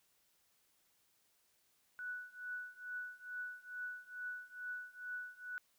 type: tone with tremolo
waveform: sine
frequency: 1480 Hz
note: F#6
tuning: in tune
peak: -39 dBFS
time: 1.99-5.58 s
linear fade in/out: 0 ms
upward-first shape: triangle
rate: 2.3 Hz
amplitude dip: 95%
effects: white hiss -75 dBFS RMS until 5.78 s